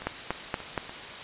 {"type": "two click trains", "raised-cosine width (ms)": 0.5, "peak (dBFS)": [-24, -12], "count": [4, 4], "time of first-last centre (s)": [[0.02, 0.895], [0.07, 0.778]], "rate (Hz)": [3.43, 4.24], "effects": ["white hiss -39 dBFS RMS until 1.23 s", "resampled to 8000 Hz"]}